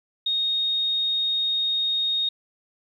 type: tone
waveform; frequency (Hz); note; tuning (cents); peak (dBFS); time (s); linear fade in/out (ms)
sine; 3720; A#7; -4; -21; 0.26-2.29; 5
effects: 10-bit